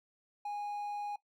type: tone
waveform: triangle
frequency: 825 Hz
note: G#5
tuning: 12 cents flat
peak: -34 dBFS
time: 0.45-1.16 s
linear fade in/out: 5 ms
effects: noise-tail reverb RT60 0.1 s tail -17 dB re dry